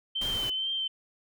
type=tone with vibrato; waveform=sine; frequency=3100 Hz; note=G7; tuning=20 cents flat; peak=-28 dBFS; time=0.15-0.88 s; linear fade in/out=10 ms; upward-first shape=triangle; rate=2.2 Hz; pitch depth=40 cents each way
type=noise; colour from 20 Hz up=pink; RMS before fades=-38 dBFS; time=0.21-0.5 s; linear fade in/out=5 ms
effects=none